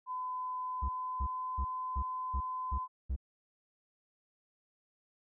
sine tone with pitch glide, 1012 to 1019.6 Hz, B5 to C6, +42 to -45 cents, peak -35 dBFS, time 0.06-2.88 s, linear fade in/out 50 ms, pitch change +13 cents, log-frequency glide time 0.63-1.58 s
triangle tone bursts, 65.4 Hz, C2, in tune, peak -29 dBFS, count 7, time 0.82-3.163 s, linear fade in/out 10 ms, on 69 ms, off 310 ms
effects none

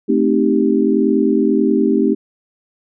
sine chord, A half-diminished seventh, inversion none, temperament equal, 220 / 261.6 / 311.1 / 392 Hz, A3 / C4 / Eb4 / G4, 0 / 0 / 0 / 0 cents, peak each -17 dBFS, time 0.08-2.15 s, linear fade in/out 20 ms, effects none

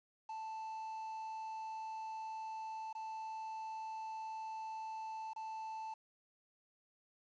triangle tone with dropouts, 881 Hz, A5, 2 cents sharp, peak -40 dBFS, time 0.29-5.94 s, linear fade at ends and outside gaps 5 ms, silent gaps 2.929-2.95 / 5.334-5.361 s, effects resampled to 16000 Hz + 11-bit

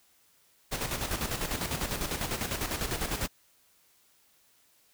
pink noise with tremolo, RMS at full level -31 dBFS, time 0.71-3.28 s, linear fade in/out 20 ms, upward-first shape square, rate 10 Hz, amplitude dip 55%, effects white hiss -65 dBFS RMS until 4.93 s

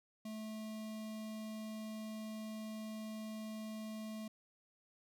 square tone with notch filter, 217.5 Hz, A3, 20 cents flat, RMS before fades -45 dBFS, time 0.25-4.28 s, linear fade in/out 5 ms, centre 1500 Hz, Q 1.9, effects none

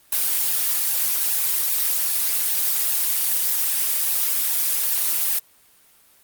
blue noise with flanger, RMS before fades -21 dBFS, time 0.12-5.39 s, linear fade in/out 5 ms, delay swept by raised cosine 1.1 to 6 ms, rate 2.5 Hz, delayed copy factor +0.7, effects white hiss -55 dBFS RMS until 6.23 s + Opus 32 kbps

